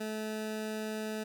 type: tone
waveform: 20% pulse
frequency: 216.5 Hz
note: A3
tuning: 28 cents flat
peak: -30 dBFS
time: 0-1.24 s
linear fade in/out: 10 ms
effects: none